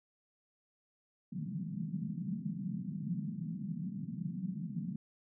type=band-pass noise; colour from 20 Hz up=white; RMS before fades=-39 dBFS; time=1.32-4.96 s; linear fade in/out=5 ms; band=150 to 210 Hz; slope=48 dB/octave; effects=none